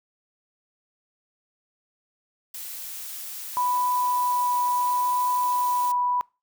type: noise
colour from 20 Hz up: blue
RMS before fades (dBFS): -36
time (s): 2.54-5.92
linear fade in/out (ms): 5
type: tone with vibrato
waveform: sine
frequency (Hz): 987.8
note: B5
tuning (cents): 0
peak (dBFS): -21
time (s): 3.57-6.21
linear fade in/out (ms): 0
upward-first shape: triangle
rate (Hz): 0.73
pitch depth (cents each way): 8
effects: noise-tail reverb RT60 0.3 s tail -24 dB re dry